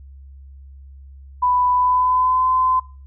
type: tone with pitch glide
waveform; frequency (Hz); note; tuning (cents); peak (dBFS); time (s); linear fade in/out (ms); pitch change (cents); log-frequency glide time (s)
sine; 993 to 1025.1; B5 to C6; +9 to -36; -14; 1.42-2.8; 10; +55; 1.73-2.48
effects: noise-tail reverb RT60 0.4 s tail -23 dB re dry + added 68 Hz sine -38 dBFS peak until 3.06 s

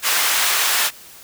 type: high-pass noise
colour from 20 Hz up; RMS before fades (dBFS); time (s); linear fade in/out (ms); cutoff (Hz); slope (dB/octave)
pink; -18; 0.02-0.91; 50; 1200; 12
effects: white hiss -42 dBFS RMS until 1.23 s

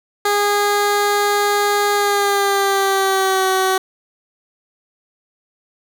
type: tone with pitch glide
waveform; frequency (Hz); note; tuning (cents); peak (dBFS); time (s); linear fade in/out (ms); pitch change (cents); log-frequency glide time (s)
15% pulse; 410 to 378.1; G#4 to F#4; -22 to +38; -8; 0.25-3.78; 5; -140; 1.94-3.48
effects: none

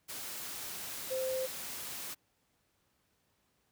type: tone in noise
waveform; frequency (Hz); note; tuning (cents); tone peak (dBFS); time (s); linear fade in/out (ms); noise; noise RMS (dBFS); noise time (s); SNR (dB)
sine; 520; C5; -11; -32; 1.1-1.47; 20; white; -42; 0.08-2.15; +7
effects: pink hiss -75 dBFS RMS until 3.71 s + high-pass 60 Hz 12 dB/octave

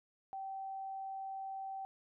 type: tone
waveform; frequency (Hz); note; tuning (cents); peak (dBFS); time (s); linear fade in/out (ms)
sine; 774; G5; -22; -40; 0.33-1.85; 0
effects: none

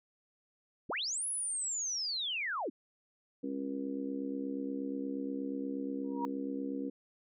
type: linear two-way sweep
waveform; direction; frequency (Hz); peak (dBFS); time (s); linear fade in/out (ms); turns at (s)
sine; up then down; 65 to 10640 to 212.6; -33; 0.89-2.7; 10; 1.27
type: harmonic tone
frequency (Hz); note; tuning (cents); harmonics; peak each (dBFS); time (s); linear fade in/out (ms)
68.4; C#2; -23; 3 / 4 / 5 / 6 / 7; -44 / -36 / -45 / -51 / -43; 3.43-6.9; 10
type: tone with exponential growth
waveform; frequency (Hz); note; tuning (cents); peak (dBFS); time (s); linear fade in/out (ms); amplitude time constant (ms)
sine; 949; A#5; +31; -30; 6.04-6.25; 0; 45
effects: none

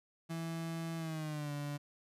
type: tone with pitch glide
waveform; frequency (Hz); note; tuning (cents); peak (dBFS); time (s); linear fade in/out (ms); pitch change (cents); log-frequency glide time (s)
35% pulse; 164.81 to 145.14; E3 to D3; 0 to -20; -36; 0.29-1.78; 20; -220; 0.97-1.52
effects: resampled to 32000 Hz + 13-bit

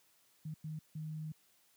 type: tone bursts at uneven times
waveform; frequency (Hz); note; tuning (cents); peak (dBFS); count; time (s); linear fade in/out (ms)
sine; 155.56; D#3; 0; -39; 3; 0.45-0.54 / 0.64-0.79 / 0.95-1.32; 5
effects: white hiss -70 dBFS RMS until 1.76 s + high-pass 80 Hz 12 dB/octave

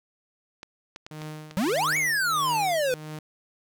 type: clicks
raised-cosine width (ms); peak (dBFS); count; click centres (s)
0.2; -22; 10; 0.631 / 0.961 / 1.065 / 1.218 / 1.511 / 1.641 / 1.697 / 1.76 / 1.925 / 1.965
type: tone with tremolo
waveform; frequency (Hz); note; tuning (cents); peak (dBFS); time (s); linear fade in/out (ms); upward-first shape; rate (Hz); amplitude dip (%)
sawtooth; 153.9; D#3; -19; -30; 1.11-3.19; 2; triangle; 1.6; 90
type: exponential two-way sweep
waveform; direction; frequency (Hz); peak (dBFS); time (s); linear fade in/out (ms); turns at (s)
square; up then down; 174.8 to 2283 to 487.3; -23; 1.57-2.94; 0; 1.97
effects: none

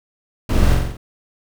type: noise with echo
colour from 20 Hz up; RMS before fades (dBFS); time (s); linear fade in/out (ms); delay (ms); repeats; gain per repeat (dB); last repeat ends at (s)
brown; -17; 0.49-0.75; 5; 44; 5; -3; 0.97
effects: none

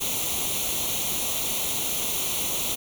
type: noise with comb filter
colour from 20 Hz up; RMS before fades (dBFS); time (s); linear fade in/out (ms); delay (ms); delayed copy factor
white; -27; 0-2.76; 20; 0.3; +0.8
effects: none

